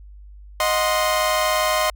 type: chord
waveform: sawtooth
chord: C diminished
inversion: first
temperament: equal with one note detuned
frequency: 622.3 / 730.2 / 1046.5 Hz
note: Eb5 / Gb5 / C6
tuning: 0 / -23 / 0 cents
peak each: -17 / -22 / -18 dBFS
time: 0.6-1.9 s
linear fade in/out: 2 ms
effects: added 50 Hz sine -39 dBFS peak until 1.95 s